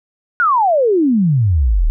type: exponential sweep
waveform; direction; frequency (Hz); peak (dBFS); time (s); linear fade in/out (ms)
sine; down; 1486 to 34.65; -10; 0.4-1.9; 0
effects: none